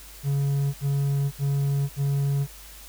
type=tone bursts; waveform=triangle; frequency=140.2 Hz; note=C#3; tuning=20 cents sharp; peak=-19 dBFS; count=4; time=0.23-2.471 s; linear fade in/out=50 ms; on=510 ms; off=67 ms; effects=added 50 Hz sine -46 dBFS peak until 2.88 s + white hiss -46 dBFS RMS until 2.88 s